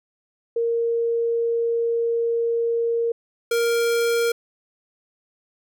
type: tone pair in turn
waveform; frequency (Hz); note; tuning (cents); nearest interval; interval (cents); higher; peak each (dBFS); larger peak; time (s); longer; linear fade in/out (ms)
sine / square; 464.8 / 467.1; A#4 / A#4; -5 / +3; unison; 8; second; -19; neither; 0.56-3.12 / 3.51-4.32; first; 5
effects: none